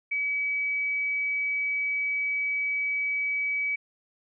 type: tone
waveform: sine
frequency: 2280 Hz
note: C#7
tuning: 48 cents sharp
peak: -25 dBFS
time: 0.11-3.76 s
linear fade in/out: 10 ms
effects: none